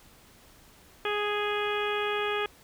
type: harmonic tone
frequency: 415.3 Hz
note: G#4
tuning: in tune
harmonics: 1 / 2 / 3 / 4 / 5 / 6 / 7 / 8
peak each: -30 / -36 / -34 / -36 / -40 / -36 / -41 / -39 dBFS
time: 1.05-2.46 s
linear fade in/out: 2 ms
effects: pink hiss -56 dBFS RMS until 2.63 s